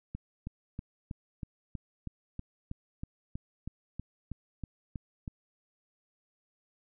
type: click train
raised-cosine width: 5 ms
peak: -25 dBFS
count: 17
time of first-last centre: 0.15-5.278 s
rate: 3.12 Hz
effects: none